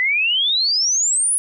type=exponential sweep; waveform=sine; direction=up; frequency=1975.5 to 10548 Hz; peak=-15 dBFS; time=0-1.38 s; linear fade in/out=0 ms; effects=none